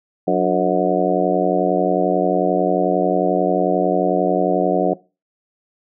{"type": "harmonic tone with a mistuned harmonic", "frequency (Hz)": 91.2, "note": "F#2", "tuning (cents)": -24, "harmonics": [2, 3, 4, 5, 6, 7, 8], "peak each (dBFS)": [-22, -22, -22, -22, -22, -22, -22], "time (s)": [0.27, 4.94], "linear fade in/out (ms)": 10, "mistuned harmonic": 3, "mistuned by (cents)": 98, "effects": ["noise-tail reverb RT60 0.3 s tail -21 dB re dry"]}